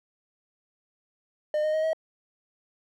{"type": "tone with pitch steps", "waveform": "triangle", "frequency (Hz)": [606, 616.9, 628.1, 639.4], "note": ["D#5", "D#5", "D#5", "D#5"], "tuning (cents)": [-46, -15, 16, 47], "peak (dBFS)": -21, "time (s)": [1.54, 1.932], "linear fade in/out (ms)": 2, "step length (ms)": 98, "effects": []}